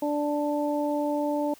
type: harmonic tone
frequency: 293.7 Hz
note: D4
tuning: in tune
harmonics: 1 / 2 / 3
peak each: -27 / -28 / -32 dBFS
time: 0.02-1.54 s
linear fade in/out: 5 ms
effects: white hiss -54 dBFS RMS until 1.59 s